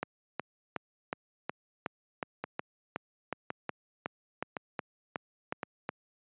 two click trains, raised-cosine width 0.5 ms, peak -17 / -19 dBFS, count 17 / 4, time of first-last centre 0.03-5.891 / 2.44-5.631 s, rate 2.73 / 0.94 Hz, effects high-pass 150 Hz 12 dB/octave + resampled to 8000 Hz

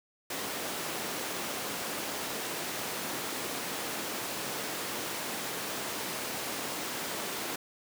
pink high-pass noise, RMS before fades -36 dBFS, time 0.3-7.56 s, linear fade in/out 5 ms, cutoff 250 Hz, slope 12 dB/octave, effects none

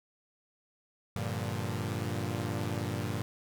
sawtooth chord, G minor seventh, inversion none, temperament equal, 98 / 116.54 / 146.83 / 174.61 Hz, G2 / Bb2 / D3 / F3, 0 / 0 / 0 / 0 cents, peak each -32 / -32 / -36 / -38 dBFS, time 1.16-3.22 s, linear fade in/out 0 ms, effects none

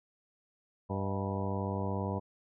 harmonic tone with a mistuned harmonic, 97.5 Hz, G2, 9 cents flat, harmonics 1 / 2 / 3 / 4 / 5 / 6 / 7 / 8 / 9 / 10, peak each -35 / -37 / -43 / -42 / -41 / -43 / -46 / -47 / -45 / -42 dBFS, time 0.89-2.2 s, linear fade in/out 20 ms, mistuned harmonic 6, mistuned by +71 cents, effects none

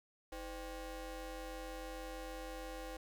25% pulse ring-modulated tone, 277.2 Hz, C#4, in tune, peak -37 dBFS, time 0.32-2.97 s, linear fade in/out 5 ms, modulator 234 Hz, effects none

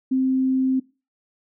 sine tone, 261.6 Hz, C4, in tune, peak -17 dBFS, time 0.11-0.8 s, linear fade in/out 10 ms, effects noise-tail reverb RT60 0.3 s tail -21 dB re dry

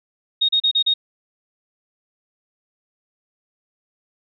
sine tone bursts, 3729 Hz, A#7, in tune, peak -14 dBFS, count 5, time 0.41-0.94 s, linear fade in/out 10 ms, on 78 ms, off 35 ms, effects none

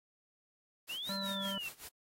white noise with tremolo, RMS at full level -47 dBFS, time 0.87-1.89 s, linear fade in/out 20 ms, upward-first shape sine, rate 5.3 Hz, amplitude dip 90%
sine linear two-way sweep, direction up then down, 2637 to 4186 to 2637 Hz, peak -38 dBFS, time 0.89-1.69 s, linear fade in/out 10 ms, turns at 1.14 s
harmonic tone, 196 Hz, G3, in tune, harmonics 1 / 3 / 5 / 7 / 9, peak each -40 / -45 / -47 / -48 / -50 dBFS, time 1.09-1.58 s, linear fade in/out 2 ms
effects AAC 48 kbps

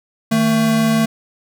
square tone pair together, 157.18 / 223.7 Hz, D#3 / A3, +18 / +29 cents, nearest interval tritone, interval 611 cents, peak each -22 / -14 dBFS, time 0.31-1.06 s, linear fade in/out 10 ms, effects none

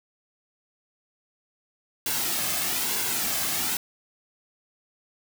white noise with flanger, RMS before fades -27 dBFS, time 2.06-3.77 s, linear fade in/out 2 ms, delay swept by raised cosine 1.6 to 2.13 ms, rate 1.1 Hz, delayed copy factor -0.5, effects none

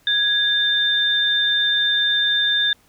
sine tone pair together, 1661.2 / 3594 Hz, G#6 / A7, 0 / +36 cents, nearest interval octave + minor second, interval 1336 cents, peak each -21 / -17 dBFS, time 0.07-2.73 s, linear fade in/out 2 ms, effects pink hiss -57 dBFS RMS until 2.88 s

